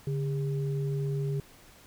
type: tone pair together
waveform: sine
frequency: 142.94 / 404.3 Hz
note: D3 / G#4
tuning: -47 / -46 cents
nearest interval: octave + tritone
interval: 1801 cents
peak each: -28 / -36 dBFS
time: 0.07-1.4 s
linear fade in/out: 2 ms
effects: pink hiss -55 dBFS RMS until 1.86 s